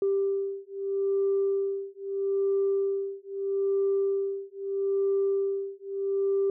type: beating tone pair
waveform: sine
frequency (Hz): 393.1 / 393.88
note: G4 / G4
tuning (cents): +5 / +8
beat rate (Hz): 0.78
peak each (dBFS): -27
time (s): 0.02-6.5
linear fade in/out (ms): 2
effects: tanh soft clip ceiling -18 dBFS